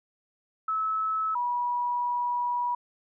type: tone pair in turn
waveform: sine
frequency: 1299 / 970.8 Hz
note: E6 / B5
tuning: -26 / -30 cents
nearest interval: perfect fourth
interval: 504 cents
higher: first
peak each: -25 dBFS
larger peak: neither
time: 0.68-1.35 / 1.35-2.75 s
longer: second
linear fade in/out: 5 ms
effects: none